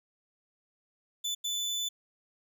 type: tone bursts at uneven times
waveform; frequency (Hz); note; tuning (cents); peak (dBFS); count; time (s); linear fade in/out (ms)
30% pulse; 3499; A7; -10; -28; 2; 1.24-1.35 / 1.44-1.89; 10
effects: none